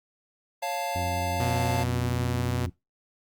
square chord, Db augmented, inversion none, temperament equal, 554.4 / 698.5 / 880 Hz, Db5 / F5 / A5, 0 / 0 / 0 cents, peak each -36 / -32 / -33 dBFS, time 0.62-1.84 s, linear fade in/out 10 ms
harmonic tone, 88.9 Hz, F2, 31 cents sharp, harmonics 1 / 2 / 3 / 4, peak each -30 / -39 / -39 / -44 dBFS, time 0.95-2.7 s, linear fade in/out 10 ms
sawtooth tone, 122.6 Hz, B2, 12 cents flat, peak -23 dBFS, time 1.4-2.66 s, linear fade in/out 0 ms
effects noise-tail reverb RT60 0.2 s tail -21 dB re dry + Opus 48 kbps

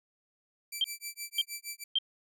10% pulse tone with tremolo, 2331 Hz, D7, 14 cents flat, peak -27 dBFS, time 0.72-1.84 s, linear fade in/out 5 ms, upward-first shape sine, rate 6.4 Hz, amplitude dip 100%
sine tone bursts, 3164 Hz, G7, 15 cents sharp, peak -24 dBFS, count 3, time 0.81-1.986 s, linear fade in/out 2 ms, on 32 ms, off 540 ms
effects none

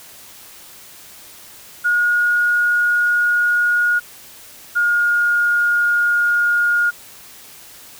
sine tone pair in turn, 1440 / 1425.9 Hz, F#6 / F6, -47 / +36 cents, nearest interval unison, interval 17 cents, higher first, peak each -13 dBFS, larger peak neither, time 1.84-4 / 4.75-6.91 s, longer neither, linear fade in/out 20 ms, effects white hiss -41 dBFS RMS until 7.99 s

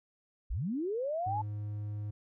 sine linear sweep, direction up, 32.98 to 880 Hz, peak -31 dBFS, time 0.5-1.42 s, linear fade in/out 10 ms
triangle tone, 104.4 Hz, G#2, 10 cents sharp, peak -33 dBFS, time 1.26-2.11 s, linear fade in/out 10 ms
effects none

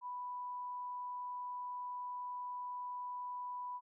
sine tone, 989 Hz, B5, 2 cents sharp, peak -40 dBFS, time 0.01-3.81 s, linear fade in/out 50 ms, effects none

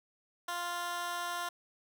15% pulse tone with high-pass filter, 349.2 Hz, F4, in tune, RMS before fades -37 dBFS, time 0.48-1.49 s, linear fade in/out 5 ms, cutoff 910 Hz, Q 1, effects none

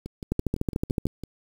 two click trains, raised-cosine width 3 ms, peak -11 / -22 dBFS, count 11 / 8, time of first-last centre 0.32-1.055 / 0.06-1.236 s, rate 13.6 / 5.95 Hz, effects 7-bit

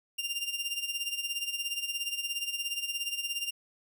sawtooth tone with tremolo, 2794 Hz, F7, in tune, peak -26 dBFS, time 0.18-3.51 s, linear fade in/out 10 ms, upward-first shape sine, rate 17 Hz, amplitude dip 70%, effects none

